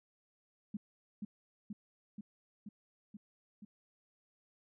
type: tone with echo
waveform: sine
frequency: 207.7 Hz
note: G#3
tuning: in tune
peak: -36 dBFS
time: 0.74-0.77 s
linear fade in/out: 5 ms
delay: 480 ms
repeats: 6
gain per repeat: -2 dB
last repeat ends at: 3.65 s
effects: none